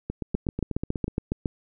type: two click trains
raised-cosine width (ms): 3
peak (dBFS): -16 / -12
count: 9 / 9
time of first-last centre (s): 0.1-1.08 / 0.35-1.458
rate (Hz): 8.16 / 7.22
effects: none